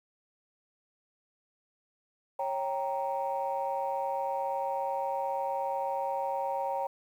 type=chord; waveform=sine; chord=G diminished; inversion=second; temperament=equal with one note detuned; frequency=549.9 / 784 / 932.3 Hz; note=Db5 / G5 / Bb5; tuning=-14 / 0 / 0 cents; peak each=-33 dBFS; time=2.39-6.87 s; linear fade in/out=5 ms; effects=tanh soft clip ceiling -22 dBFS + 10-bit